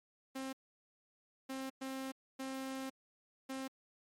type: tone bursts at uneven times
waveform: sawtooth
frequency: 265.6 Hz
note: C4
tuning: 26 cents sharp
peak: -36 dBFS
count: 5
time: 0.35-0.53 / 1.49-1.7 / 1.81-2.12 / 2.39-2.9 / 3.49-3.68 s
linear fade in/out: 10 ms
effects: MP3 64 kbps